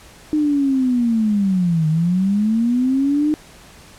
sine linear two-way sweep, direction down then up, 307.6 to 153.6 to 307.6 Hz, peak -14 dBFS, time 0.33-3.34 s, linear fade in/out 0 ms, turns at 1.88 s, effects pink hiss -44 dBFS RMS until 3.98 s + low-pass 11000 Hz 12 dB/octave

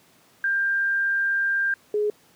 sine tone pair in turn, 1592 / 419 Hz, G6 / G#4, +26 / +15 cents, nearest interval octave + major seventh, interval 2311 cents, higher first, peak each -20 dBFS, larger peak neither, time 0.44-1.74 / 1.94-2.1 s, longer first, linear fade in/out 2 ms, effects pink hiss -57 dBFS RMS until 2.35 s + high-pass 150 Hz 12 dB/octave

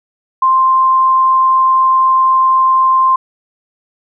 sine tone, 1048 Hz, C6, 2 cents sharp, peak -7 dBFS, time 0.42-3.16 s, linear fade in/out 5 ms, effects none

